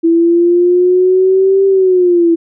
sine linear two-way sweep, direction up then down, 330 to 391.3 to 330 Hz, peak -6 dBFS, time 0.03-2.36 s, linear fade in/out 20 ms, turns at 1.66 s, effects none

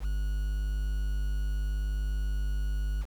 triangle tone with quantisation, 50.4 Hz, G1, 49 cents sharp, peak -25 dBFS, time 0-3.06 s, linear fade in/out 50 ms, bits 8, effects none

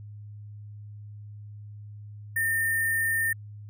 sine tone with sample-and-hold, 1815 Hz, A#6, 47 cents flat, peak -23 dBFS, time 2.36-3.33 s, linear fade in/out 5 ms, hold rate 11025 Hz, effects added 104 Hz sine -40 dBFS peak until 3.69 s

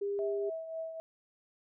sine tone, 402.4 Hz, G4, 45 cents sharp, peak -31 dBFS, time 0.01-0.5 s, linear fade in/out 10 ms
sine tone with tremolo, 649 Hz, E5, 27 cents flat, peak -34 dBFS, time 0.19-1 s, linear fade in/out 0 ms, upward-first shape triangle, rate 3.7 Hz, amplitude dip 60%
effects none

